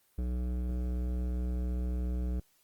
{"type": "tone with hard clipping", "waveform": "sine", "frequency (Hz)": 61.4, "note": "B1", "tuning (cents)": -9, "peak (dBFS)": -32, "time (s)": [0.18, 2.4], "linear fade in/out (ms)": 5, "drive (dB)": 14, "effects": ["white hiss -69 dBFS RMS until 2.63 s", "Opus 24 kbps"]}